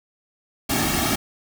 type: noise with comb filter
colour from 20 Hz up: pink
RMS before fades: -22 dBFS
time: 0.69-1.16 s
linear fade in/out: 10 ms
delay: 2 ms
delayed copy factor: -0.8
effects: none